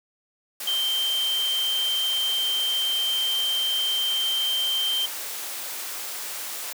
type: tone in noise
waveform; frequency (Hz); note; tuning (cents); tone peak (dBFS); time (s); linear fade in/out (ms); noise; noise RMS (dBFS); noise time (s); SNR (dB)
sine; 3136; G7; 0; -22; 0.67-5.06; 5; white; -33; 0.6-6.73; +8
effects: high-pass 400 Hz 12 dB/octave